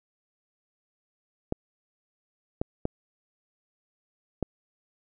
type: clicks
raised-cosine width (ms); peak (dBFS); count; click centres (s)
2; -13; 4; 1.524 / 2.615 / 2.854 / 4.427
effects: none